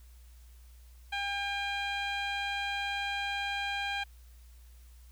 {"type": "tone with low-pass filter", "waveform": "15% pulse", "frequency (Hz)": 802, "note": "G5", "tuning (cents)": 39, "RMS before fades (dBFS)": -34, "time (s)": [1.12, 4.04], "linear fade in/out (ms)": 10, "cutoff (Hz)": 3800, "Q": 1.2, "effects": ["added 60 Hz sine -51 dBFS peak until 5.11 s", "white hiss -65 dBFS RMS until 5.11 s"]}